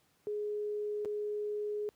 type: tone with dropouts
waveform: sine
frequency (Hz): 418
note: G#4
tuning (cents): +11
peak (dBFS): -33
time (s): 0.27-1.89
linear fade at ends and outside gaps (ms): 0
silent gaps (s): 1.049-1.056
effects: pink hiss -71 dBFS RMS until 1.95 s + high-pass 80 Hz 12 dB/octave